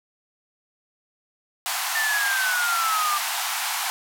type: band-pass noise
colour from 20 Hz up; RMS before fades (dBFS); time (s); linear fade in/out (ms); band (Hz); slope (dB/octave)
pink; -27; 1.66-3.9; 0; 700 to 16000; 96
type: exponential sweep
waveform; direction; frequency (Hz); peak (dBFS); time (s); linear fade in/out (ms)
sine; down; 1802 to 1182; -22; 1.95-3.18; 5
effects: none